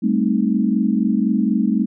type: chord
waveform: sine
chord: A half-diminished seventh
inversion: third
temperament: equal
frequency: 196 / 220 / 261.6 / 311.1 Hz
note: G3 / A3 / C4 / Eb4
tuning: 0 / 0 / 0 / 0 cents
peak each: -20 / -18 / -22 / -24 dBFS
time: 0.02-1.86 s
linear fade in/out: 20 ms
effects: none

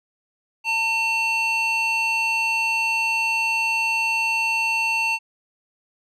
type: tone with band-pass filter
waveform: square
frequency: 900 Hz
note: A5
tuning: 39 cents sharp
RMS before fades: -22 dBFS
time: 0.64-5.19 s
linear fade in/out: 50 ms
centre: 2700 Hz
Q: 2.3
effects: none

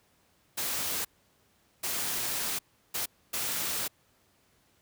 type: noise bursts at uneven times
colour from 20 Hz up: white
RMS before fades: -32 dBFS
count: 4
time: 0.57-1.05 / 1.83-2.59 / 2.94-3.06 / 3.33-3.88 s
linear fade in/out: 10 ms
effects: pink hiss -67 dBFS RMS until 4.81 s + high-pass 60 Hz 12 dB/octave

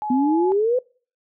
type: tone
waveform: sine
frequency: 847 Hz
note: G#5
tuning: 34 cents sharp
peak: -24 dBFS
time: 0.02-0.52 s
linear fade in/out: 0 ms
type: exponential sweep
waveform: sine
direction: up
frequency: 246.9 to 516 Hz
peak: -16 dBFS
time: 0.1-0.79 s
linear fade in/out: 5 ms
effects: noise-tail reverb RT60 0.4 s tail -25 dB re dry

